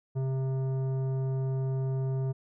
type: tone with tanh clipping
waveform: sine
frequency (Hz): 132.6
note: C3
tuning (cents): +23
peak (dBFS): -29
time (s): 0.15-2.33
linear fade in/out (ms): 20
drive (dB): 12
effects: none